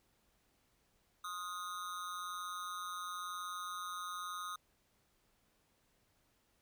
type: tone with amplitude modulation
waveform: square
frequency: 1246 Hz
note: D#6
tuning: 2 cents sharp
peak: -38 dBFS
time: 1.24-4.56 s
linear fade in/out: 5 ms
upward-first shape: sine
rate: 181 Hz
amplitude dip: 80%
effects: pink hiss -75 dBFS RMS until 6.61 s